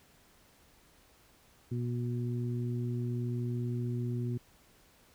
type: harmonic tone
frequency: 121 Hz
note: B2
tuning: 35 cents flat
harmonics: 1 / 2 / 3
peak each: -32 / -38 / -42 dBFS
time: 1.71-4.38 s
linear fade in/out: 10 ms
effects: pink hiss -63 dBFS RMS until 5.14 s